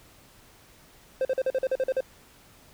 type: tone bursts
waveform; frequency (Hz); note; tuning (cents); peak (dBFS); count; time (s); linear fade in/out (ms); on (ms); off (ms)
triangle; 523.3; C5; 0; -20; 10; 1.21-2.006; 2; 40; 44
effects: pink hiss -55 dBFS RMS until 2.73 s